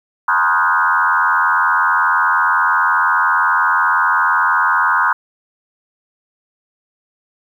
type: tone with frequency modulation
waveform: sine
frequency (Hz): 1244.5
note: D#6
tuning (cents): 0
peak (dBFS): -11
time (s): 0.28-5.13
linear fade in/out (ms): 5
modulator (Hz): 85.6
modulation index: 3.8
effects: 8-bit